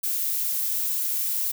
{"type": "noise", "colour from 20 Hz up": "violet", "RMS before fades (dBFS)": -26, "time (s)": [0.03, 1.52], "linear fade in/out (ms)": 10, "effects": []}